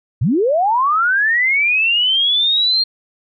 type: linear sweep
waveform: sine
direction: up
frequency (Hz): 92.5 to 4234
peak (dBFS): -12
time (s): 0.21-2.84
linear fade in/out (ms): 10
effects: none